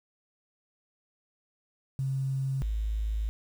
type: tone pair in turn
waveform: sine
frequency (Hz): 134.4 / 53.57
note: C3 / A1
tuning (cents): +47 / -46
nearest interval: octave + major third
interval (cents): 1593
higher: first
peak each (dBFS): -27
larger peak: neither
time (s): 1.99-2.62 / 2.62-3.29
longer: second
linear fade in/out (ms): 0
effects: 9-bit